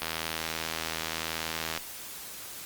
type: click train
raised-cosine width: 0.2 ms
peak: -13 dBFS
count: 143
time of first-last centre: 0.02-1.775 s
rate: 80.9 Hz
effects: white hiss -42 dBFS RMS until 2.65 s + Opus 32 kbps